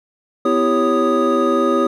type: tone cluster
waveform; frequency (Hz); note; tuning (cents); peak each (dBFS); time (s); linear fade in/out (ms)
triangle; 251.5 / 330.6 / 394.9 / 555 / 1243; B3 / E4 / G4 / C#5 / D#6; +32 / +5 / +13 / +2 / -2; -18; 0.45-1.87; 5
effects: none